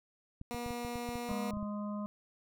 clicks, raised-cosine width 5 ms, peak -31 dBFS, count 12, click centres 0.414 / 0.546 / 0.662 / 0.707 / 0.849 / 0.957 / 1.09 / 1.156 / 1.314 / 1.536 / 1.57 / 1.628 s
15% pulse tone, 240 Hz, B3, 49 cents flat, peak -31 dBFS, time 0.51-1.51 s, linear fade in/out 0 ms
harmonic tone, 207.1 Hz, G#3, 5 cents flat, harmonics 1 / 3 / 5 / 6, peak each -36 / -45 / -47 / -51 dBFS, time 1.29-2.06 s, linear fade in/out 0 ms
effects none

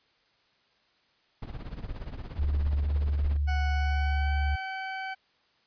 brown noise with tremolo, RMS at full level -34 dBFS, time 1.42-3.37 s, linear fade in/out 5 ms, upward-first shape triangle, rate 17 Hz, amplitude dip 85%
sine tone, 72.2 Hz, D2, 29 cents flat, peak -24 dBFS, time 2.38-4.56 s, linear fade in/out 10 ms
20% pulse tone with pitch glide, 740 to 764.3 Hz, F#5 to G5, 0 to -44 cents, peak -28 dBFS, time 3.47-5.15 s, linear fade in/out 20 ms, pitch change +56 cents, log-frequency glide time 3.72-4.31 s
effects white hiss -67 dBFS RMS until 5.66 s + resampled to 11025 Hz

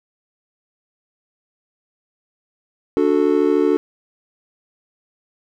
triangle chord, D major, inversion none, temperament just, 293.7 / 367.1 / 440.5 Hz, D4 / F#4 / A4, 0 / -14 / +2 cents, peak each -16 dBFS, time 2.97-3.77 s, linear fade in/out 0 ms, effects none

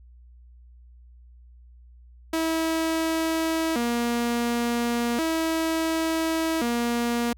sawtooth tone with vibrato, 277.2 Hz, C#4, in tune, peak -19 dBFS, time 2.33-7.33 s, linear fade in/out 5 ms, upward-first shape square, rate 0.35 Hz, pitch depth 270 cents each way, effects added 60 Hz sine -47 dBFS peak until 7.37 s

